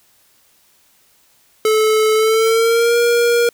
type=tone with pitch glide; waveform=square; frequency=434.2 to 473.5 Hz; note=A4 to A#4; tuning=-23 to +27 cents; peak=-12 dBFS; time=1.65-3.49 s; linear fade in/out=2 ms; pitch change=+150 cents; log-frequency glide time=2.14-2.98 s; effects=white hiss -55 dBFS RMS until 3.53 s